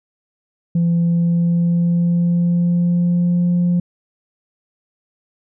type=tone with pitch glide; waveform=sine; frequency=170 to 175.69 Hz; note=F3 to F3; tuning=-46 to +11 cents; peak=-11 dBFS; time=0.75-3.8 s; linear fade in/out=5 ms; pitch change=+57 cents; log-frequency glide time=0.99-3.53 s; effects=tanh soft clip ceiling -11 dBFS